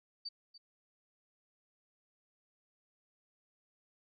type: tone with echo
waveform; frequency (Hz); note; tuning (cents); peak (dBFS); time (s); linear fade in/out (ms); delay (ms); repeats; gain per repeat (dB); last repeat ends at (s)
sine; 4606; D8; -34; -38; 0.25-0.29; 10; 290; 1; -14; 0.58
effects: MP3 32 kbps

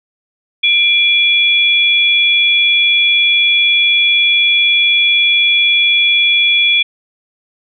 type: tone pair together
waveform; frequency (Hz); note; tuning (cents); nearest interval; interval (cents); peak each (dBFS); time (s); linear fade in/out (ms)
sine; 2378 / 3382; D7 / G#7; +21 / +31; tritone; 610; -11; 0.63-6.83; 10
effects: none

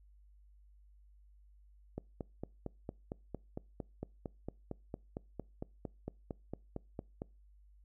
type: click train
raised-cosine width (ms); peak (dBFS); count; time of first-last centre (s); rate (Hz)
2; -26; 24; 1.98-7.219; 4.39
effects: noise-tail reverb RT60 0.3 s tail -25 dB re dry + added 50 Hz sine -59 dBFS peak until 7.84 s

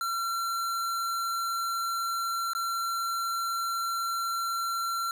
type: tone with dropouts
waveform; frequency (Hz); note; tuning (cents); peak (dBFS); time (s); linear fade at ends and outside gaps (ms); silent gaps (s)
square; 1362; F6; -44; -29; 0.01-5.11; 1; 2.534-2.55
effects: 11-bit

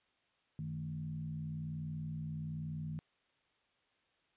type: tone with frequency modulation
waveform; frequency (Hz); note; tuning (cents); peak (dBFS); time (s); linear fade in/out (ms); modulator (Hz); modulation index
sine; 155.56; D#3; 0; -38; 0.59-2.99; 0; 61.1; 0.74
effects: white hiss -75 dBFS RMS until 4.36 s + resampled to 8000 Hz

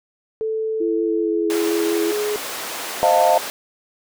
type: tone with pitch glide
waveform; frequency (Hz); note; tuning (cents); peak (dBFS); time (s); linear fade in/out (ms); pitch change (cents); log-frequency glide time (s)
sine; 440 to 419.4; A4 to G#4; 0 to +17; -20; 0.41-2.36; 0; -83; 1.02-1.53
type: tone with vibrato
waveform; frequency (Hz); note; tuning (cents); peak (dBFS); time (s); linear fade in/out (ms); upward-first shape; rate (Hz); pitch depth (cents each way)
sine; 333.9; E4; +22; -20; 0.8-2.12; 10; sine; 5.5; 15
type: high-pass noise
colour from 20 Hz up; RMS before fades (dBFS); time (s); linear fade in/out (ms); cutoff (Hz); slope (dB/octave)
pink; -29; 1.5-3.5; 0; 500; 12
type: chord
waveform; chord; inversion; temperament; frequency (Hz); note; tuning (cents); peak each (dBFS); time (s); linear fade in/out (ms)
sine; F dominant seventh; second; equal with one note detuned; 523.3 / 622.3 / 698.5 / 891.8; C5 / Eb5 / F5 / A5; 0 / 0 / 0 / +23; -21 / -17 / -16 / -19; 3.03-3.38; 0
effects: none

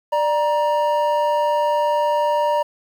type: tone pair together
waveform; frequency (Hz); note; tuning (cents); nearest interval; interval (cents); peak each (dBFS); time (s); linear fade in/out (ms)
triangle; 592.7 / 942; D5 / A#5; +16 / +18; minor sixth; 802; -17; 0.12-2.63; 10
effects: 8-bit

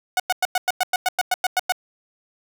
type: tone bursts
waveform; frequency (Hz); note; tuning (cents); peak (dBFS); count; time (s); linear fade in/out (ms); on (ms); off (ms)
sawtooth; 735; F#5; -12; -13; 13; 0.17-1.722; 2; 28; 99
effects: none

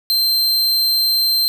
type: tone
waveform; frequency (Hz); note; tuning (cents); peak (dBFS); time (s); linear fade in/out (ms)
45% pulse; 4134; C8; -22; -13; 0.1-1.48; 0
effects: none

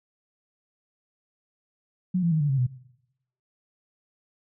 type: tone with pitch steps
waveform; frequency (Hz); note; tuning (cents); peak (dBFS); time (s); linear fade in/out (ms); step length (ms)
sine; 182.6 / 169.39 / 157.14 / 145.77 / 135.22 / 125.44; F#3 / E3 / D#3 / D3 / C#3 / B2; -23 / +47 / +17 / -13 / -43 / +27; -20; 2.14-2.668; 10; 88
effects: noise-tail reverb RT60 0.8 s tail -18 dB re dry

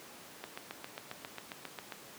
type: click train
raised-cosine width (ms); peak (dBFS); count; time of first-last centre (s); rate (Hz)
0.3; -24; 12; 0.44-1.922; 7.42
effects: pink hiss -51 dBFS RMS until 2.18 s + high-pass 200 Hz 12 dB/octave

